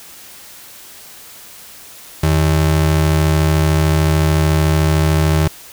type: ring-modulated tone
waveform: square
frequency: 120 Hz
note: B2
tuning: 49 cents flat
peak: -9 dBFS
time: 2.23-5.48 s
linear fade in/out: 5 ms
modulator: 36.8 Hz
effects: white hiss -38 dBFS RMS until 5.72 s